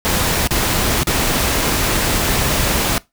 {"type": "noise with dropouts", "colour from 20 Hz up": "pink", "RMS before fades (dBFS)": -17, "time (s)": [0.05, 2.98], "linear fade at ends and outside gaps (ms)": 0, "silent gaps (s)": [[0.473, 0.508], [1.033, 1.071]], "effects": ["noise-tail reverb RT60 0.2 s tail -21 dB re dry"]}